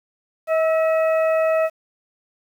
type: harmonic tone with a mistuned harmonic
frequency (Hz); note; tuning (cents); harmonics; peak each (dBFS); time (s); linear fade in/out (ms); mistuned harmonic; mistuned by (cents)
640; D#5; +49; 1 / 2 / 3 / 4; -16 / -27 / -32 / -32; 0.47-1.7; 50; 2; +36
effects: 8-bit